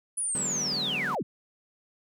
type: linear sweep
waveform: sine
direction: down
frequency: 10050 to 94.1 Hz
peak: -27 dBFS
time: 0.17-1.23 s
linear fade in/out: 10 ms
type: chord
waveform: sawtooth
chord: G# half-diminished seventh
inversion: second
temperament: equal with one note detuned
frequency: 146.83 / 185 / 203.7 / 246.9 Hz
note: D3 / F#3 / G#3 / B3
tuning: 0 / 0 / -33 / 0 cents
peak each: -37 dBFS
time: 0.35-1.15 s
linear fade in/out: 0 ms
effects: none